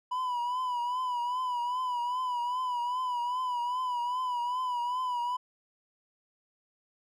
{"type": "tone with vibrato", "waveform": "triangle", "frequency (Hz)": 987.8, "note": "B5", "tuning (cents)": 0, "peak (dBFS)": -27, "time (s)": [0.11, 5.37], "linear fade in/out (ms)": 10, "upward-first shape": "triangle", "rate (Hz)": 2.5, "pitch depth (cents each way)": 69, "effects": []}